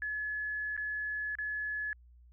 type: tone with dropouts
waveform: sine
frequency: 1706 Hz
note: G#6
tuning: 46 cents sharp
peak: -33 dBFS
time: 0.02-1.93 s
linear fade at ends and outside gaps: 1 ms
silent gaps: 0.766-0.776 / 1.353-1.386 s
effects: added 60 Hz sine -55 dBFS peak until 2.32 s